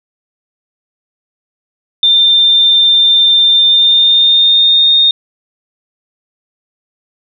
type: tone with pitch glide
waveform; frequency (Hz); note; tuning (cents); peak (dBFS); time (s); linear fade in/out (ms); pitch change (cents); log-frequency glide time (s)
sine; 3591 to 3679; A7 to A#7; +35 to -24; -5; 2.03-5.11; 2; +41; 3.53-4.95
effects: none